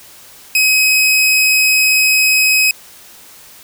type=tone; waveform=sawtooth; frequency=2537 Hz; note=D#7; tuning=33 cents sharp; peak=-6 dBFS; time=0.55-2.71 s; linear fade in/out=2 ms; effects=white hiss -40 dBFS RMS until 3.63 s